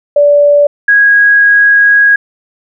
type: tone pair in turn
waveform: sine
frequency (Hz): 580 / 1649.5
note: D5 / G#6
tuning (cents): -22 / -12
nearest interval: octave + tritone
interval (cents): 1810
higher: second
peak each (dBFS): -3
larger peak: neither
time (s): 0.16-0.67 / 0.88-2.16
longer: second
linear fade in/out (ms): 5
effects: none